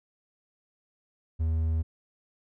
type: tone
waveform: triangle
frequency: 80.4 Hz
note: E2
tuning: 43 cents flat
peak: -22 dBFS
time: 1.39-1.83 s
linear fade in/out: 20 ms
effects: none